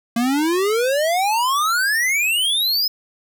square exponential sweep, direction up, 228 to 5170 Hz, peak -17 dBFS, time 0.16-2.88 s, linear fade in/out 5 ms, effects none

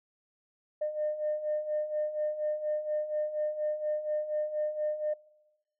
sine beating tone pair, 603 / 607.2 Hz, D5 / D#5, +46 / -42 cents, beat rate 4.2 Hz, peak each -35 / -30 dBFS, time 0.81-5.14 s, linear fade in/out 10 ms, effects noise-tail reverb RT60 1.0 s tail -22 dB re dry + tanh soft clip ceiling -23 dBFS

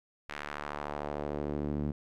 sawtooth tone with band-pass filter sweep, 73.42 Hz, D2, in tune, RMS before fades -36 dBFS, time 0.29-1.92 s, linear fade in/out 5 ms, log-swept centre 2000 to 210 Hz, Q 1.3, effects none

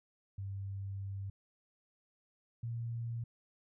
sine tone pair in turn, 98.1 / 116.66 Hz, G2 / A#2, +2 / +2 cents, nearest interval minor third, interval 300 cents, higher second, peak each -38 / -36 dBFS, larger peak second, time 0.38-1.3 / 2.63-3.24 s, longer first, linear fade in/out 5 ms, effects none

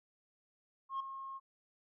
sine tone with ADSR envelope, 1078 Hz, C#6, 49 cents flat, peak -31 dBFS, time 0.89-1.4 s, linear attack 110 ms, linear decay 7 ms, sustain -11 dB, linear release 35 ms, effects tanh soft clip ceiling -33 dBFS

